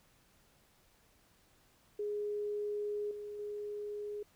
sine tone with level steps, 415.3 Hz, G#4, in tune, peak -34 / -41 / -38 dBFS, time 1.99-4.23 s, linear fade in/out 5 ms, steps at 3.11 / 3.39 s, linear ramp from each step 2 ms, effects pink hiss -68 dBFS RMS until 4.35 s

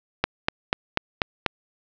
click train, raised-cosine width 0.3 ms, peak -3 dBFS, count 6, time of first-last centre 0.24-1.462 s, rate 4.09 Hz, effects low-pass 5000 Hz 12 dB/octave

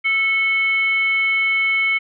sine tone with frequency modulation, 2200 Hz, C#7, 14 cents flat, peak -15 dBFS, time 0.04-1.99 s, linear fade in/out 20 ms, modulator 878 Hz, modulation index 0.37, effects none

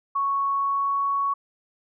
sine tone with pitch glide, 1108.7 to 1115.1 Hz, C#6 to C#6, 0 to +10 cents, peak -21 dBFS, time 0.15-1.34 s, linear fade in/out 10 ms, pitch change +10 cents, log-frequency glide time 0.53-1.02 s, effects none

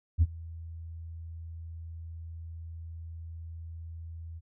sine tone with ADSR envelope, 82.41 Hz, E2, in tune, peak -15 dBFS, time 0.18-4.41 s, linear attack 40 ms, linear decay 37 ms, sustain -24 dB, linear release 36 ms, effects tanh soft clip ceiling -16 dBFS

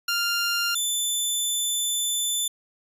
15% pulse tone pair in turn, 1396.9 / 3520 Hz, F6 / A7, 0 / 0 cents, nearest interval octave + major third, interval 1600 cents, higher second, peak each -16 dBFS, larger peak neither, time 0.08-0.75 / 0.75-2.48 s, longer second, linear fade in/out 5 ms, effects resampled to 32000 Hz

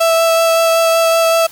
35% pulse tone with vibrato, 659.3 Hz, E5, in tune, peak -8 dBFS, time 0-1.47 s, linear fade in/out 10 ms, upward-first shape sine, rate 5.3 Hz, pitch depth 9 cents each way, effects white hiss -38 dBFS RMS until 1.51 s

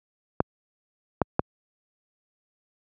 clicks, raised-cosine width 1 ms, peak -5 dBFS, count 3, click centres 0.404 / 1.217 / 1.394 s, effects high-pass 80 Hz 12 dB/octave

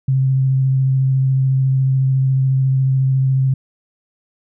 sine tone with vibrato, 132.8 Hz, C3, 26 cents sharp, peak -12 dBFS, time 0.08-3.54 s, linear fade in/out 5 ms, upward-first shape square, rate 14 Hz, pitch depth 10 cents each way, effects none

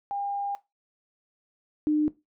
sine tone pair in turn, 804 / 302.4 Hz, G5 / D#4, +44 / -49 cents, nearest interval octave + perfect fourth, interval 1693 cents, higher first, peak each -28 / -20 dBFS, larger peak second, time 0.11-0.55 / 1.87-2.08 s, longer first, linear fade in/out 0 ms, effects noise-tail reverb RT60 0.2 s tail -17 dB re dry

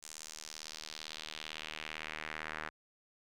sawtooth tone with band-pass filter sweep, 77.78 Hz, D#2, in tune, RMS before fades -45 dBFS, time 0.02-2.7 s, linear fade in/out 20 ms, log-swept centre 7500 to 1600 Hz, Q 1.9, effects none

